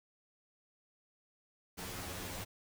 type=noise with comb filter; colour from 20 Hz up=pink; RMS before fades=-43 dBFS; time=1.77-2.45 s; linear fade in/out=20 ms; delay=11 ms; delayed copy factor=+1; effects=none